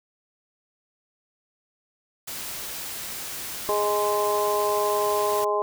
white noise, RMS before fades -34 dBFS, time 2.27-5.45 s, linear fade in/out 10 ms
harmonic tone, 207.7 Hz, G#3, in tune, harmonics 2 / 3 / 4 / 5, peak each -25 / -27 / -30 / -26 dBFS, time 3.69-5.62 s, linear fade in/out 0 ms
effects none

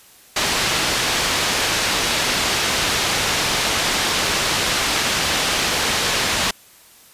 white low-pass noise, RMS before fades -20 dBFS, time 0.36-6.51 s, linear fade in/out 5 ms, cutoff 4800 Hz, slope 12 dB/octave, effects white hiss -48 dBFS RMS until 7.13 s + resampled to 32000 Hz

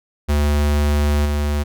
square tone with level steps, 73.42 Hz, D2, in tune, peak -15 / -18 dBFS, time 0.28-1.64 s, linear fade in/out 20 ms, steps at 1.25 s, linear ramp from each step 10 ms, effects none

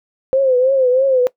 sine tone with vibrato, 520 Hz, C5, 11 cents flat, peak -10 dBFS, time 0.33-1.27 s, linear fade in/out 0 ms, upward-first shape triangle, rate 3.1 Hz, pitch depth 100 cents each way, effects noise-tail reverb RT60 0.1 s tail -20 dB re dry

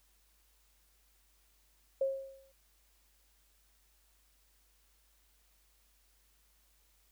sine tone with exponential decay, 540 Hz, C#5, 45 cents flat, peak -26 dBFS, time 2.01-2.52 s, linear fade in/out 5 ms, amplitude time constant 110 ms, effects added 50 Hz sine -70 dBFS peak until 7.11 s + white hiss -71 dBFS RMS until 7.11 s

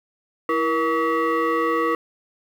sine tone with frequency modulation, 329.6 Hz, E4, in tune, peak -17 dBFS, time 0.49-1.95 s, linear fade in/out 2 ms, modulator 805 Hz, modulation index 1.6, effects tanh soft clip ceiling -14 dBFS + 8-bit

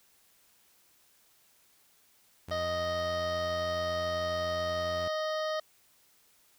sawtooth tone, 87.31 Hz, F2, in tune, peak -36 dBFS, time 2.48-5.08 s, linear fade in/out 5 ms
harmonic tone, 622.3 Hz, D#5, in tune, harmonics 1 / 2 / 3 / 5 / 6 / 7 / 8 / 9, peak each -31 / -37 / -41 / -45 / -47 / -48 / -49 / -50 dBFS, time 2.51-5.6 s, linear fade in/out 5 ms
effects white hiss -65 dBFS RMS until 6.58 s

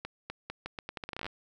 accelerating click train, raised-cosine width 0.3 ms, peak -21 dBFS, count 17, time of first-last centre 0.05-1.265 s, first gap 250 ms, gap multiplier 0.8, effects none

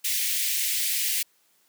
white high-pass noise, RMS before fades -26 dBFS, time 0.04-1.23 s, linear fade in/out 10 ms, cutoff 1900 Hz, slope 48 dB/octave, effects white hiss -65 dBFS RMS until 1.68 s + high-pass 150 Hz 12 dB/octave

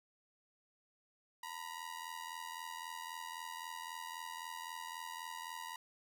sawtooth ring-modulated tone, 958 Hz, A#5, 47 cents sharp, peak -37 dBFS, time 1.43-5.76 s, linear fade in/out 2 ms, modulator 41.9 Hz, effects none

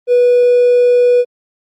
triangle tone with hard clipping, 489.5 Hz, B4, 15 cents flat, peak -7 dBFS, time 0.07-1.25 s, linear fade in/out 50 ms, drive 4 dB, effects Opus 32 kbps

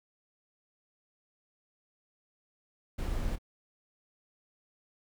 brown noise with echo, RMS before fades -32 dBFS, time 2.98-3.36 s, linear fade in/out 10 ms, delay 26 ms, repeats 1, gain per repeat -12 dB, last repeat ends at 3.386 s, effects none

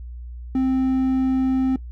triangle tone, 261.6 Hz, C4, in tune, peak -15 dBFS, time 0.55-1.76 s, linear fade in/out 2 ms, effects noise-tail reverb RT60 0.1 s tail -18 dB re dry + added 60 Hz sine -32 dBFS peak until 1.91 s

